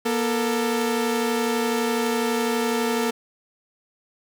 sawtooth tone pair together, 238.4 / 444.8 Hz, A#3 / A4, +39 / +19 cents, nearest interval major seventh, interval 1080 cents, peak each -20 dBFS, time 0.05-3.11 s, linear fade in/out 10 ms, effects none

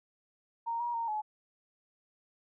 sine tone with pitch steps, 927 / 953 / 924 / 853 Hz, A#5 / A#5 / A#5 / G#5, -10 / +38 / -16 / +46 cents, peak -31 dBFS, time 0.66-1.22 s, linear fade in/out 20 ms, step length 140 ms, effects none

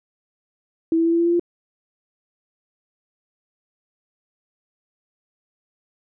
sine tone with pitch steps, 327.3 / 330.3 / 333.4 / 336.5 / 339.6 / 342.8 / 346 Hz, E4 / E4 / E4 / E4 / F4 / F4 / F4, -12 / +4 / +20 / +36 / -48 / -32 / -16 cents, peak -15 dBFS, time 0.92-1.396 s, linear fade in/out 2 ms, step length 68 ms, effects none

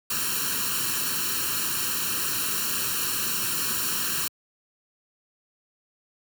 white noise with comb filter, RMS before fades -27 dBFS, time 0.1-4.28 s, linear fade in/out 5 ms, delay 0.71 ms, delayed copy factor +0.9, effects high-pass 100 Hz 12 dB/octave

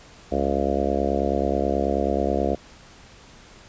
harmonic tone, 69.3 Hz, C#2, in tune, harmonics 1 / 3 / 4 / 5 / 6 / 7 / 8 / 9 / 10, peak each -29 / -29 / -29 / -29 / -29 / -29 / -29 / -29 / -29 dBFS, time 0.31-2.56 s, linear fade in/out 20 ms, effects pink hiss -48 dBFS RMS until 3.68 s + resampled to 16000 Hz

